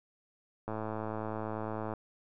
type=click train; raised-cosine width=1 ms; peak=-23 dBFS; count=138; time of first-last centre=0.68-1.937 s; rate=109 Hz; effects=none